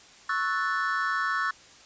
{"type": "chord", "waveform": "triangle", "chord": "F# minor seventh", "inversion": "second", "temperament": "equal with one note detuned", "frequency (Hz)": [1108.7, 1313.9, 1480, 1760], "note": ["C#6", "E6", "F#6", "A6"], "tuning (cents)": [0, -6, 0, 0], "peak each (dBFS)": -29, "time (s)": [0.29, 1.51], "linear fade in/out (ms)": 5, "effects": ["white hiss -52 dBFS RMS until 1.85 s", "resampled to 16000 Hz"]}